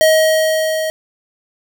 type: tone with level ramp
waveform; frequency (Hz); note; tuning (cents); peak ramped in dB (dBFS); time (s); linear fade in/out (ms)
square; 632; D#5; +27; -8 to -18; 0.01-0.9; 0
effects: none